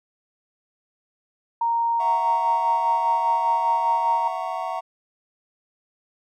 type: tone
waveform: sine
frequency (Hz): 930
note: A#5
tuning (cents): -4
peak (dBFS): -19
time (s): 1.61-4.28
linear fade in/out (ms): 5
type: chord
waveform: triangle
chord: F# dominant seventh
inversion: third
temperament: just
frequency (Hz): 666 / 740 / 925 / 1110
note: E5 / F#5 / A#5 / C#6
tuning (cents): +18 / 0 / -14 / +2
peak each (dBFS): -30 / -28 / -29 / -31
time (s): 1.99-4.81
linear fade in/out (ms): 20
effects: none